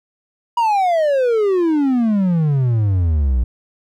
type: exponential sweep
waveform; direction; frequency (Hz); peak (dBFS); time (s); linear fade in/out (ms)
triangle; down; 968 to 58.2; -11; 0.57-3.44; 5
effects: none